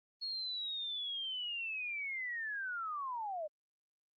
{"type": "linear sweep", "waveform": "sine", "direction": "down", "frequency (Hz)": [4339, 586], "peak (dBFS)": -37, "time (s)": [0.21, 3.48], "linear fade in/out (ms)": 20, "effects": ["Opus 32 kbps"]}